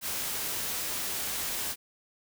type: noise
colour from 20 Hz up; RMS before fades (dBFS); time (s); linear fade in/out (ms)
white; -33; 0.01-1.76; 50
effects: none